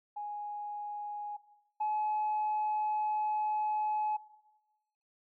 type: tone pair in turn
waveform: sine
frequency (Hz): 830.6 / 851.5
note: G#5 / G#5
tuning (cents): 0 / +43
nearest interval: unison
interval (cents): 43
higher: second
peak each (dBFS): -36 / -28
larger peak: second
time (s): 0.16-1.37 / 1.8-4.17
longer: second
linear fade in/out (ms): 10
effects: noise-tail reverb RT60 1.0 s tail -18 dB re dry + tanh soft clip ceiling -26 dBFS